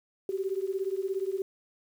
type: beating tone pair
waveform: sine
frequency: 378.2 / 395.2 Hz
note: F#4 / G4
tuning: +38 / +14 cents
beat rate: 17 Hz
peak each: -31 / -32 dBFS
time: 0.29-1.42 s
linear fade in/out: 2 ms
effects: 9-bit